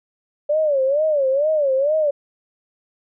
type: tone with vibrato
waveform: sine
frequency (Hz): 575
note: D5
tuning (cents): -37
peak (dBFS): -15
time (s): 0.49-2.11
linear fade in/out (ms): 10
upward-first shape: sine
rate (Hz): 2.2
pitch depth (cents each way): 160
effects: none